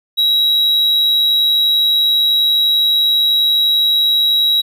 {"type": "tone", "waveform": "triangle", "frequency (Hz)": 3863, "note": "B7", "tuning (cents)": -39, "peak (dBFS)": -9, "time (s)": [0.17, 4.62], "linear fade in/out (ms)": 20, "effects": []}